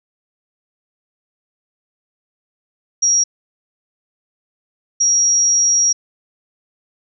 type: tone bursts at uneven times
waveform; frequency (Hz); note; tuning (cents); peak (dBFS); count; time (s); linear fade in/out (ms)
sine; 5670; F8; +25; -11; 2; 3.02-3.24 / 5-5.93; 10
effects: none